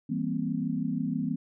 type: chord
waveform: sine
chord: C dominant seventh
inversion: first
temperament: just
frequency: 163.52 / 196.22 / 235.5 / 261.6 Hz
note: E3 / G3 / Bb3 / C4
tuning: -14 / +2 / +18 / 0 cents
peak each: -33 / -34 / -32 / -32 dBFS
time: 0.09-1.36 s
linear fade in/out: 10 ms
effects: none